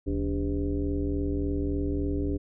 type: tone with frequency modulation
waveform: sine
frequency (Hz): 182.2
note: F#3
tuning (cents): -26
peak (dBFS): -25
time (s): 0.06-2.38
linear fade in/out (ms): 20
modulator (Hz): 107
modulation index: 2.1
effects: none